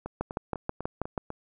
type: two click trains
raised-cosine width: 1 ms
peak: -15 / -21 dBFS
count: 7 / 6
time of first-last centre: 0.21-1.178 / 0.06-1.304 s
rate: 6.2 / 4.02 Hz
effects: none